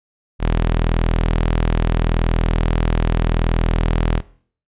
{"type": "tone", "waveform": "sawtooth", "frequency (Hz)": 40.79, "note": "E1", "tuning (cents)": -17, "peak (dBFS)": -11, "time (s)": [0.39, 4.22], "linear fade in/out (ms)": 50, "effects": ["noise-tail reverb RT60 0.5 s tail -19 dB re dry", "resampled to 8000 Hz"]}